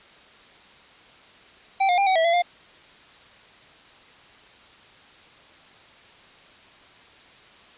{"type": "tone with pitch steps", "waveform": "square", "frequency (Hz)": [777, 713, 795, 755, 652, 678, 704], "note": ["G5", "F5", "G5", "F#5", "E5", "E5", "F5"], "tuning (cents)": [-16, 36, 24, 35, -19, 49, 14], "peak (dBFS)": -18, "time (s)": [1.8, 2.423], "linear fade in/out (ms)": 10, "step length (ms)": 89, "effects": ["white hiss -50 dBFS RMS until 7.77 s", "resampled to 8000 Hz"]}